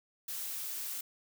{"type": "noise", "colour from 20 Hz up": "blue", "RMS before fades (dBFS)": -39, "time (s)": [0.28, 1.01], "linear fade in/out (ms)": 5, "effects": []}